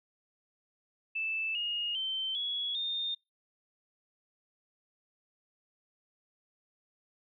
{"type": "tone with pitch steps", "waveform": "sine", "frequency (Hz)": [2637, 2859, 3100, 3361, 3644], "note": ["E7", "F7", "G7", "G#7", "A#7"], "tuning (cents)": [0, 40, -20, 20, -40], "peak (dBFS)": -31, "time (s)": [1.15, 3.15], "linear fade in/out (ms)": 10, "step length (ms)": 400, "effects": ["noise-tail reverb RT60 0.2 s tail -23 dB re dry"]}